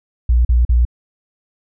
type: tone bursts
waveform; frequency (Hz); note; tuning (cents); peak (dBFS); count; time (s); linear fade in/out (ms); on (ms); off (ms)
sine; 59.9; A#1; +48; -9; 3; 0.29-0.852; 5; 160; 41
effects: none